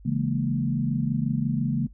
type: chord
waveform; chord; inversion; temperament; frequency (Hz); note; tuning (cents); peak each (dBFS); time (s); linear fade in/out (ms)
sine; A# half-diminished seventh; first; equal; 138.59 / 164.81 / 207.7 / 233.1; C#3 / E3 / G#3 / A#3; 0 / 0 / 0 / 0; -26 / -30 / -30 / -27; 0.05-1.87; 10
effects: noise-tail reverb RT60 0.1 s tail -17 dB re dry + added 50 Hz sine -45 dBFS peak until 1.93 s